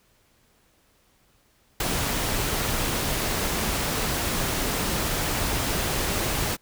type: noise with ADSR envelope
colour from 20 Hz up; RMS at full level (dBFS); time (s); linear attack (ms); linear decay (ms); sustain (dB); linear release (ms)
pink; -23; 1.8-6.57; 5; 12; -3; 31
effects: pink hiss -63 dBFS RMS until 6.61 s